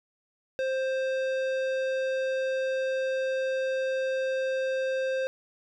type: tone with tanh clipping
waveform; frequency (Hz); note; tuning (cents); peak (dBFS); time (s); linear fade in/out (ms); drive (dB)
sine; 526; C5; +9; -28; 0.59-5.27; 0; 15
effects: none